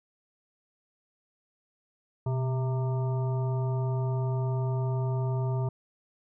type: harmonic tone with a mistuned harmonic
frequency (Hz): 131.5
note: C3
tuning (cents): +9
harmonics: 1 / 3 / 5 / 7 / 9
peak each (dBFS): -26 / -37 / -40 / -41 / -48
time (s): 2.26-5.69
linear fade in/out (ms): 5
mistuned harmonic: 1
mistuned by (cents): -77
effects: none